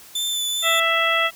sawtooth tone with vibrato, 3521 Hz, A7, in tune, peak -19 dBFS, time 0.15-0.8 s, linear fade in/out 5 ms, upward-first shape sine, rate 2.4 Hz, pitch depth 18 cents each way
harmonic tone, 662 Hz, E5, 7 cents sharp, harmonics 1 / 2 / 3 / 4 / 5, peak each -25 / -22 / -22 / -24 / -24 dBFS, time 0.62-1.31 s, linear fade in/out 50 ms
effects white hiss -45 dBFS RMS until 1.35 s

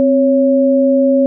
sine tone pair together, 261.6 / 554.3 Hz, C4 / C#5, 0 / 0 cents, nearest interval octave + minor second, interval 1300 cents, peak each -11 dBFS, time 0-1.26 s, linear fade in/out 0 ms, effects none

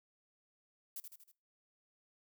violet noise with echo, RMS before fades -44 dBFS, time 0.96-1 s, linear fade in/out 2 ms, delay 79 ms, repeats 4, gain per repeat -5 dB, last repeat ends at 1.316 s, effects noise-tail reverb RT60 0.3 s tail -21 dB re dry

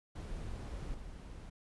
brown noise with level steps, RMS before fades -42 / -47 dBFS, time 0.15-1.5 s, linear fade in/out 10 ms, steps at 0.94 s, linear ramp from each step 5 ms, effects resampled to 24000 Hz

